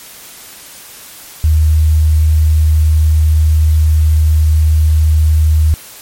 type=tone; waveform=sine; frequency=77.78 Hz; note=D#2; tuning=in tune; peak=-6 dBFS; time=1.44-5.74 s; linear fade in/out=0 ms; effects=white hiss -34 dBFS RMS until 6.01 s + MP3 64 kbps